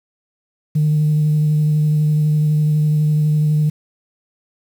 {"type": "tone with vibrato", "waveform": "sine", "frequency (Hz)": 152, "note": "D#3", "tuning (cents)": -40, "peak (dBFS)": -11, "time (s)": [0.75, 3.7], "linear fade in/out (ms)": 10, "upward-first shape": "triangle", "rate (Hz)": 12, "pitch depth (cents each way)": 17, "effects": ["tanh soft clip ceiling -9 dBFS", "7-bit"]}